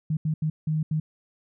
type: tone bursts at uneven times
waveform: sine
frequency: 155.56 Hz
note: D#3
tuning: in tune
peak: -22 dBFS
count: 5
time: 0.1-0.17 / 0.25-0.34 / 0.42-0.5 / 0.67-0.83 / 0.91-1 s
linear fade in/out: 5 ms
effects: none